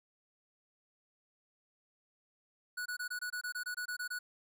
square tone bursts, 1470 Hz, F#6, 12 cents flat, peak -37 dBFS, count 13, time 2.77-4.19 s, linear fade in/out 10 ms, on 88 ms, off 23 ms, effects none

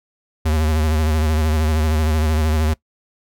square tone with vibrato, 77.78 Hz, D#2, in tune, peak -16 dBFS, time 0.45-2.74 s, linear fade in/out 10 ms, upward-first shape sine, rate 13 Hz, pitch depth 55 cents each way, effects noise-tail reverb RT60 0.1 s tail -21 dB re dry

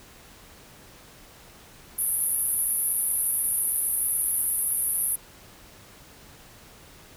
pink band-pass noise, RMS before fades -26 dBFS, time 1.98-5.16 s, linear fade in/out 10 ms, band 10000 to 12000 Hz, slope 96 dB/octave, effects pink hiss -50 dBFS RMS until 7.16 s

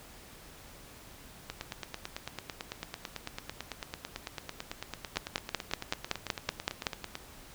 two click trains, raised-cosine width 0.2 ms, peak -19 / -11 dBFS, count 52 / 10, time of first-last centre 1.5-7.154 / 5.17-6.868 s, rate 9.02 / 5.3 Hz, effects pink hiss -52 dBFS RMS until 7.54 s

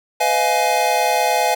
square chord, F half-diminished seventh, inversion second, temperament just, 502.9 / 628.6 / 698.5 / 838.1 Hz, Cb5 / Eb5 / F5 / Ab5, +31 / +18 / 0 / +16 cents, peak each -24 / -24 / -21 / -19 dBFS, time 0.2-1.55 s, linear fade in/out 10 ms, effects none

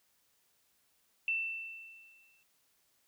sine tone with exponential decay, 2674 Hz, E7, 24 cents sharp, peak -28 dBFS, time 1.28-2.43 s, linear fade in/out 1 ms, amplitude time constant 250 ms, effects white hiss -73 dBFS RMS until 3.07 s

